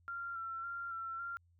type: tone with vibrato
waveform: sine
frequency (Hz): 1367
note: F6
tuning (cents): -37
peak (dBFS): -39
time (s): 0.08-1.37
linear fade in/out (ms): 0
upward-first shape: square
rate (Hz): 1.8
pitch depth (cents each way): 23
effects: added 86 Hz sine -66 dBFS peak until 1.59 s